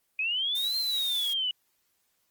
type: linear two-way sweep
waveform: sine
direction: up then down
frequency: 2490 to 4186 to 2919 Hz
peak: -26 dBFS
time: 0.19-1.51 s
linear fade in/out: 2 ms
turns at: 0.77 s
type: noise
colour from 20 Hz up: blue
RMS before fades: -39 dBFS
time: 0.55-1.33 s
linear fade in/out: 2 ms
effects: white hiss -73 dBFS RMS until 2.3 s + Opus 24 kbps